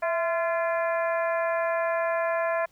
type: harmonic tone with a mistuned harmonic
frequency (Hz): 343.9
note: F4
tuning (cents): -27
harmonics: 2 / 3 / 4 / 5 / 6 / 7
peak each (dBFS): -25 / -31 / -36 / -33 / -41 / -40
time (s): 0.02-2.66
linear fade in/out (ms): 10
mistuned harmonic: 2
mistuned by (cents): -66
effects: pink hiss -63 dBFS RMS until 2.71 s